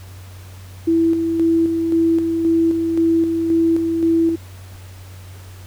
sine tone with tremolo, 330 Hz, E4, 2 cents sharp, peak -12 dBFS, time 0.87-4.36 s, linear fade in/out 10 ms, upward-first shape square, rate 1.9 Hz, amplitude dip 40%, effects added 93 Hz sine -35 dBFS peak until 5.66 s + pink hiss -45 dBFS RMS until 5.66 s

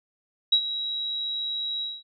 sine tone with ADSR envelope, 3862 Hz, B7, 39 cents flat, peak -14 dBFS, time 0.52-2.03 s, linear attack 8 ms, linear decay 74 ms, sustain -13 dB, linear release 210 ms, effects none

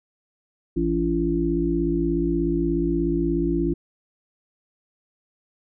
harmonic tone with a mistuned harmonic, 56.7 Hz, A#1, 47 cents flat, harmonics 1 / 3 / 5 / 6, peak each -28 / -27 / -25 / -23 dBFS, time 0.76-3.74 s, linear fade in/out 10 ms, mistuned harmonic 1, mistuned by -51 cents, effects none

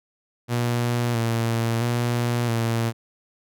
sawtooth tone with vibrato, 117.5 Hz, A#2, 14 cents sharp, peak -17 dBFS, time 0.48-2.93 s, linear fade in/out 50 ms, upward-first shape square, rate 0.75 Hz, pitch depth 34 cents each way, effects none

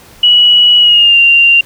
sine tone with pitch glide, 2929 to 2776 Hz, F#7 to F7, -18 to -11 cents, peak -3 dBFS, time 0.23-1.61 s, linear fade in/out 5 ms, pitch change -93 cents, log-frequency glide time 0.8-1.18 s, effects pink hiss -39 dBFS RMS until 1.65 s

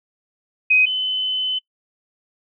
sine tone pair in turn, 2515 / 3033 Hz, D#7 / F#7, +18 / +42 cents, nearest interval minor third, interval 324 cents, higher second, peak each -11 / -19 dBFS, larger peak first, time 0.7-0.86 / 0.86-1.59 s, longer second, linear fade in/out 10 ms, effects noise-tail reverb RT60 0.1 s tail -22 dB re dry

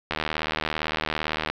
click train, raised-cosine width 0.3 ms, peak -9 dBFS, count 109, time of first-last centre 0.11-1.5 s, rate 77.7 Hz, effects low-pass 5000 Hz 12 dB/octave + 8-bit

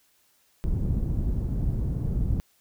pink low-pass noise, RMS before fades -26 dBFS, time 0.64-2.4 s, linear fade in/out 0 ms, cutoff 170 Hz, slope 12 dB/octave, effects white hiss -65 dBFS RMS until 2.6 s

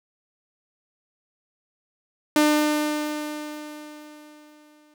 sawtooth tone with exponential decay, 300.7 Hz, D4, 41 cents sharp, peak -11 dBFS, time 2.36-4.94 s, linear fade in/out 2 ms, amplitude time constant 560 ms, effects none

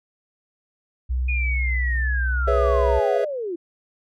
sine tone, 63 Hz, B1, 35 cents sharp, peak -20 dBFS, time 1.09-3 s, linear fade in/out 20 ms
sine linear sweep, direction down, 2474 to 324 Hz, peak -25 dBFS, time 1.28-3.56 s, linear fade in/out 10 ms
triangle chord, C# minor seventh, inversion second, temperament equal, 415.3 / 493.9 / 554.4 / 659.3 Hz, G#4 / B4 / C#5 / E5, 0 / 0 / 0 / 0 cents, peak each -22 dBFS, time 2.47-3.25 s, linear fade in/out 10 ms
effects none

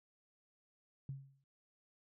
sine tone with exponential decay, 136.5 Hz, C#3, 26 cents flat, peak -38 dBFS, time 1.09-1.44 s, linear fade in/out 2 ms, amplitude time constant 75 ms, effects none

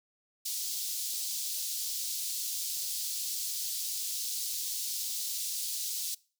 pink high-pass noise, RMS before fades -35 dBFS, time 0.45-6.15 s, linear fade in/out 10 ms, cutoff 4200 Hz, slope 24 dB/octave, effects noise-tail reverb RT60 0.4 s tail -23 dB re dry

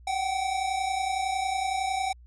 square tone pair together, 741 / 771.9 Hz, F#5 / G5, +2 / -27 cents, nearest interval minor second, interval 71 cents, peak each -33 / -28 dBFS, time 0.07-2.13 s, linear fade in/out 5 ms, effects added 60 Hz sine -48 dBFS peak until 2.26 s + resampled to 24000 Hz

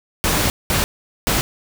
pink noise bursts at uneven times, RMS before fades -18 dBFS, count 3, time 0.24-0.5 / 0.7-0.84 / 1.27-1.41 s, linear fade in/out 0 ms, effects none

